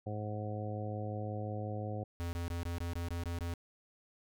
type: harmonic tone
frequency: 105.6 Hz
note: G#2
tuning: 29 cents sharp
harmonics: 1 / 2 / 3 / 4 / 5 / 6 / 7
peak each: -38 / -45 / -47 / -48 / -44 / -51 / -46 dBFS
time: 0.06-2.04 s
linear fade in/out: 10 ms
type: tone bursts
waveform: square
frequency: 85.7 Hz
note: F2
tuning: 32 cents flat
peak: -36 dBFS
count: 9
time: 2.2-3.538 s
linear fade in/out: 0 ms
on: 130 ms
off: 21 ms
effects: none